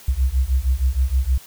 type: beating tone pair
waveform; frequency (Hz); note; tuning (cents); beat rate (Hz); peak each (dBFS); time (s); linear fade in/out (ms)
sine; 61.9 / 68.3; B1 / C#2; +5 / -25; 6.4; -19; 0.08-1.38; 5
effects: white hiss -44 dBFS RMS until 1.46 s